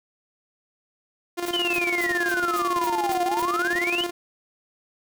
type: tone with tremolo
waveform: sawtooth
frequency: 349.2 Hz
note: F4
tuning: in tune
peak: -20 dBFS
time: 1.37-4.11 s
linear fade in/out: 20 ms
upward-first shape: square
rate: 18 Hz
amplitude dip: 60%
type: noise bursts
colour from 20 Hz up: white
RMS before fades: -35 dBFS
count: 8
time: 1.46-3.42 s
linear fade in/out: 5 ms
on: 35 ms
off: 240 ms
type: exponential two-way sweep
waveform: sine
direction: down then up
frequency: 3111 to 698.5 to 3111 Hz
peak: -23 dBFS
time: 1.53-4.04 s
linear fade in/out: 5 ms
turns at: 3.23 s
type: click train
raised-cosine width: 2 ms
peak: -27 dBFS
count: 7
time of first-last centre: 1.78-3.754 s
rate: 3.04 Hz
effects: none